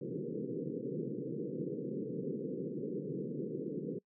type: band-pass noise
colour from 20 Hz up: white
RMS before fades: -39 dBFS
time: 0.01-3.99 s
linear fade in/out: 10 ms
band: 130 to 490 Hz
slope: 96 dB/octave
effects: noise-tail reverb RT60 0.1 s tail -26 dB re dry